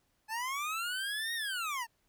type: linear two-way sweep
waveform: 25% pulse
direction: up then down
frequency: 851 to 1883 to 883 Hz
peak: -30 dBFS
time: 0.28-1.87 s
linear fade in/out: 50 ms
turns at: 1.34 s
effects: pink hiss -75 dBFS RMS until 2.08 s